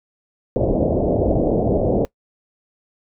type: low-pass noise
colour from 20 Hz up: white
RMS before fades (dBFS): -18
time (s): 0.56-2.05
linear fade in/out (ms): 0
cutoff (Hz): 640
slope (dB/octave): 48
effects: noise-tail reverb RT60 0.1 s tail -22 dB re dry